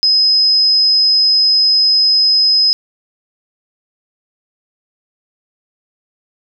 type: tone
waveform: sine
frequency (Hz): 5070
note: D#8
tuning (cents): +32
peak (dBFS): -8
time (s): 0.03-2.73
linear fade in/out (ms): 0
effects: none